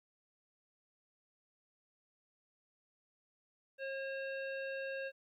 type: harmonic tone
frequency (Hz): 540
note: C#5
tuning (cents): -45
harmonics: 1 / 3 / 5 / 7 / 8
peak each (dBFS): -40 / -44 / -48 / -61 / -62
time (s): 3.78-5.12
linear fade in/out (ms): 50
effects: 13-bit